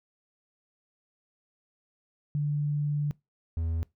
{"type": "tone pair in turn", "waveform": ["sine", "triangle"], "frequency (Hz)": [146.83, 81.98], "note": ["D3", "E2"], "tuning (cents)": [0, -9], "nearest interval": "minor seventh", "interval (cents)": 1009, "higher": "first", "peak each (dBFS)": -25, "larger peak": "neither", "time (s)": [[2.35, 3.11], [3.57, 3.83]], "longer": "first", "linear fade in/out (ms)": 0, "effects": ["noise-tail reverb RT60 0.2 s tail -23 dB re dry"]}